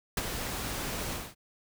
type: noise with ADSR envelope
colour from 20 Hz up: pink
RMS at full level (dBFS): -28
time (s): 0.17-1.35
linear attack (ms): 3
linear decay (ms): 31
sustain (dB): -7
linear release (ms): 230
effects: none